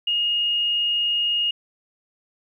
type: tone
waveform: sine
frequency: 2857 Hz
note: F7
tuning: 39 cents sharp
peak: -19 dBFS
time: 0.07-1.51 s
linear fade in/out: 5 ms
effects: 10-bit